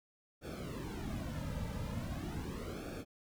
brown noise with flanger, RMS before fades -41 dBFS, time 0.41-3.05 s, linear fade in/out 50 ms, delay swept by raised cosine 1 to 2.8 ms, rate 0.4 Hz, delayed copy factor -0.9, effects none

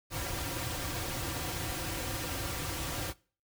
pink noise with comb filter, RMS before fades -36 dBFS, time 0.1-3.14 s, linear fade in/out 50 ms, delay 4.7 ms, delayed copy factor -0.75, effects noise-tail reverb RT60 0.4 s tail -22 dB re dry

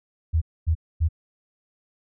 sine tone bursts, 80.8 Hz, E2, 34 cents flat, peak -17 dBFS, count 3, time 0.33-1.088 s, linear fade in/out 20 ms, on 86 ms, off 250 ms, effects none

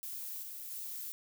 violet noise with level steps, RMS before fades -42 / -45 / -42 dBFS, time 0.03-1.12 s, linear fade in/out 0 ms, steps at 0.42 / 0.7 s, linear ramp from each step 10 ms, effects none

